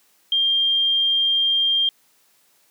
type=tone; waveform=sine; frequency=3196 Hz; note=G7; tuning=33 cents sharp; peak=-16 dBFS; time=0.32-1.89 s; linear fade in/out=2 ms; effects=white hiss -60 dBFS RMS until 2.7 s + high-pass 150 Hz 12 dB/octave